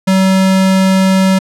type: tone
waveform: square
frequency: 190.1 Hz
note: F#3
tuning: 47 cents sharp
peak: -8 dBFS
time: 0.07-1.39 s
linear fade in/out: 10 ms
effects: low-pass 11000 Hz 12 dB/octave